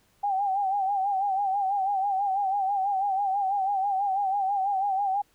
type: tone with vibrato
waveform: sine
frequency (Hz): 787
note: G5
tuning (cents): +7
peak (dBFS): -23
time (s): 0.23-5.22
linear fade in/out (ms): 10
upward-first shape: sine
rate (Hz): 6.1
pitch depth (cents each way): 76
effects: pink hiss -65 dBFS RMS until 5.34 s